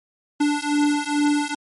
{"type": "beating tone pair", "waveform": "square", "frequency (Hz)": [292, 294.3], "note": ["D4", "D4"], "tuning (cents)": [-10, 4], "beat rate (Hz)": 2.3, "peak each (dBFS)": -22, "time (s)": [0.4, 1.55], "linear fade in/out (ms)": 10, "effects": ["MP3 48 kbps"]}